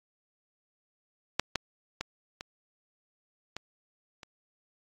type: clicks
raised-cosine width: 0.2 ms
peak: -7 / -10 / -15 / -21 / -19 / -27 dBFS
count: 6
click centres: 1.396 / 1.557 / 2.01 / 2.409 / 3.566 / 4.232 s
effects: AAC 64 kbps